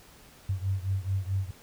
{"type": "beating tone pair", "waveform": "sine", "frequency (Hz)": [94.5, 99.1], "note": ["F#2", "G2"], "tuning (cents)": [37, 19], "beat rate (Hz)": 4.6, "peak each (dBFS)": [-29, -31], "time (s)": [0.49, 1.51], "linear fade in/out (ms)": 5, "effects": ["pink hiss -54 dBFS RMS until 1.62 s"]}